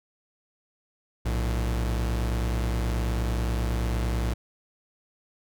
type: tone pair together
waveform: 45% pulse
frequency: 59.03 / 108.7 Hz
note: A#1 / A2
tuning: +22 / -21 cents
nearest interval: major seventh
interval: 1057 cents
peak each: -25 / -32 dBFS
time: 1.25-4.34 s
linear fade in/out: 10 ms
effects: none